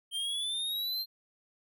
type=exponential sweep; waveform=square; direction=up; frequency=3136 to 4200 Hz; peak=-32 dBFS; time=0.11-1.06 s; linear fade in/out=50 ms; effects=none